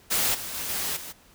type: noise with level steps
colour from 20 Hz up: white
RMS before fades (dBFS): -24 / -35 / -32 / -29 / -39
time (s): 0.1-1.13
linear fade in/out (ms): 20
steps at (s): 0.34 / 0.54 / 0.69 / 0.96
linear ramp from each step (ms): 10
effects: pink hiss -56 dBFS RMS until 1.34 s